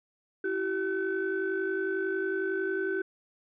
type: tone cluster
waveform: sine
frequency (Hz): 333.9 / 384.9 / 1519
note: E4 / G4 / F#6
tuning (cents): +22 / -32 / +45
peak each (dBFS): -34 / -29 / -33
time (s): 0.44-3.02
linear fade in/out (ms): 5
effects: tanh soft clip ceiling -20 dBFS

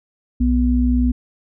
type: tone pair together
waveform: sine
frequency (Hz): 61.74 / 247.1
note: B1 / B3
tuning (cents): 0 / +1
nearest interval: 2 octaves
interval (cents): 2401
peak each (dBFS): -16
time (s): 0.4-1.12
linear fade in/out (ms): 10
effects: none

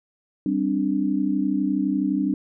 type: tone cluster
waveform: sine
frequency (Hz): 195.7 / 263.1 / 295.1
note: G3 / C4 / D4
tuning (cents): -3 / +10 / +8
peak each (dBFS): -25 / -25 / -23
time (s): 0.46-2.34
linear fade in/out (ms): 2
effects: none

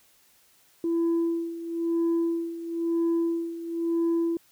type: tone with tremolo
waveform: sine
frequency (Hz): 334.9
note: E4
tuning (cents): +27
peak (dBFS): -19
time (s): 0.84-4.37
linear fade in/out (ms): 2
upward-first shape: sine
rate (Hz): 1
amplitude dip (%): 80
effects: tanh soft clip ceiling -20 dBFS + white hiss -61 dBFS RMS until 4.51 s

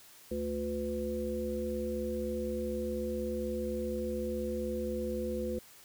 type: harmonic tone with a mistuned harmonic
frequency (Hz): 71.7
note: D2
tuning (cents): -41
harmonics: 1 / 3 / 5 / 7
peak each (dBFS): -41 / -37 / -38 / -36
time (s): 0.31-5.59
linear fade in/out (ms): 5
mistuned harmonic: 3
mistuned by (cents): +33
effects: white hiss -56 dBFS RMS until 5.84 s

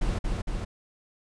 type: noise with echo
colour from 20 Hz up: brown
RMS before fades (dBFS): -26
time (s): 0.01-0.19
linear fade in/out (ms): 10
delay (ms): 230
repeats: 2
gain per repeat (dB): -2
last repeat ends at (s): 0.65
effects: resampled to 22050 Hz

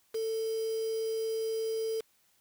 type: tone with quantisation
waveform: sine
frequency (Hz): 445.8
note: A4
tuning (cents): +23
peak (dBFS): -30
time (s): 0.14-2.01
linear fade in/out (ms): 10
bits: 7
effects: white hiss -69 dBFS RMS until 2.4 s

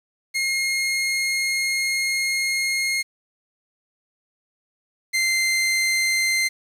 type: tone pair in turn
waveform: sawtooth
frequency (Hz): 2143 / 2083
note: C7 / C7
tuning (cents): +41 / -8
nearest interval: unison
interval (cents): 49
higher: first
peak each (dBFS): -17 / -15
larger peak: second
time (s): 0.34-3.03 / 5.13-6.49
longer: first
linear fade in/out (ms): 20
effects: low-pass 11000 Hz 12 dB/octave + 8-bit

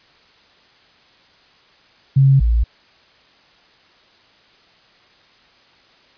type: tone pair in turn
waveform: sine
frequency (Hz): 135.9 / 57.14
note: C#3 / A#1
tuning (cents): -34 / -34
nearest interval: octave + minor third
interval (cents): 1500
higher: first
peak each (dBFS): -8 / -12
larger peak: first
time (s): 2.16-2.4 / 2.4-2.64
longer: neither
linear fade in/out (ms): 10
effects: white hiss -52 dBFS RMS until 6.17 s + resampled to 11025 Hz

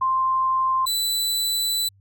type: tone pair in turn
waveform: sine / sawtooth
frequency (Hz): 1048 / 3984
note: C6 / B7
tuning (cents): +2 / +14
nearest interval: octave + major seventh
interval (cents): 2312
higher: second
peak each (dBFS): -18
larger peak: neither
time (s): 0.01-0.86 / 0.86-1.89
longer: second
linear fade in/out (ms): 10
effects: added 98 Hz sine -53 dBFS peak until 2 s

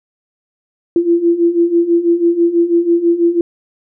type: beating tone pair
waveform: sine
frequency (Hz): 337.1 / 343.2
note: E4 / F4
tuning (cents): +39 / -30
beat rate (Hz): 6.1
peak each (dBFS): -15 / -11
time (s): 0.96-3.41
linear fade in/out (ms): 2
effects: none

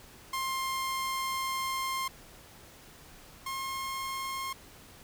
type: tone pair in turn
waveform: sawtooth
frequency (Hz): 1058 / 1070.3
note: C6 / C6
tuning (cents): +19 / +39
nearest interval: unison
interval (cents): 20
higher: second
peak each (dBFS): -27 / -30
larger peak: first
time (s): 0.33-2.08 / 3.46-4.53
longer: first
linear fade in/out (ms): 5
effects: pink hiss -53 dBFS RMS until 5.03 s

